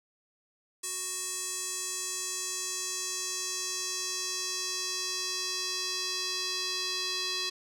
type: tone with band-pass filter sweep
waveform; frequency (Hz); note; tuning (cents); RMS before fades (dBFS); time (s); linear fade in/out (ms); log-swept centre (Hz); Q
square; 370; F#4; 0; -34; 0.83-7.5; 10; 8100 to 4500; 2.6
effects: none